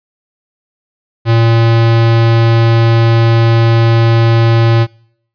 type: tone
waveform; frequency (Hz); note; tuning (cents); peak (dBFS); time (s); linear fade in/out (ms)
square; 115; A#2; -23; -7; 1.25-4.87; 50
effects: noise-tail reverb RT60 0.7 s tail -26 dB re dry + resampled to 11025 Hz